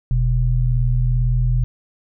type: tone pair together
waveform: sine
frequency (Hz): 41.42 / 123.47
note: E1 / B2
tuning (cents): +9 / 0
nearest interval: octave + perfect fifth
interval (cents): 1891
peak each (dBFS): -17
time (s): 0.11-1.64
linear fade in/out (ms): 0
effects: none